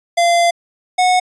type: tone pair in turn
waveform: square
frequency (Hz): 688 / 732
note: F5 / F#5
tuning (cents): -26 / -19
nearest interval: minor second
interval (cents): 107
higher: second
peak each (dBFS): -11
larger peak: neither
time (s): 0.17-0.51 / 0.98-1.2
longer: first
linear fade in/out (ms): 10
effects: resampled to 22050 Hz